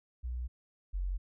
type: tone pair in turn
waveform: sine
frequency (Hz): 61.1 / 45.77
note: B1 / F#1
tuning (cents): -18 / -18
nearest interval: perfect fourth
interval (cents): 500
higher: first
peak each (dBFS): -34 / -31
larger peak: second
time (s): 0.23-0.48 / 0.93-1.18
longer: neither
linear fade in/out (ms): 20
effects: none